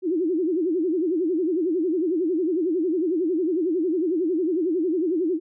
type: tone with vibrato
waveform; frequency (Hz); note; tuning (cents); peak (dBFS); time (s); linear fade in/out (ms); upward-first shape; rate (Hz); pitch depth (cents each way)
sine; 341; F4; -41; -20; 0.02-5.4; 50; sine; 11; 190
effects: none